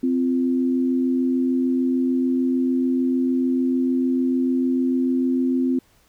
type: tone pair together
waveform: sine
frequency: 258.8 / 345.5 Hz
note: C4 / F4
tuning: -19 / -19 cents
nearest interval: perfect fourth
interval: 500 cents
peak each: -18 / -26 dBFS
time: 0.03-5.79 s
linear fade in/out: 5 ms
effects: pink hiss -59 dBFS RMS until 6.08 s